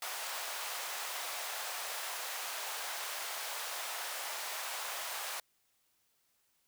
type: high-pass noise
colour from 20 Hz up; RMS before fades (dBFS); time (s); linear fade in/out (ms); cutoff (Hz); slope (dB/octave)
pink; -40; 0.02-5.4; 2; 650; 24
effects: white hiss -75 dBFS RMS until 6.67 s